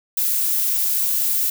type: noise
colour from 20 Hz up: violet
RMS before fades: -20 dBFS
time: 0.17-1.5 s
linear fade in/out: 5 ms
effects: none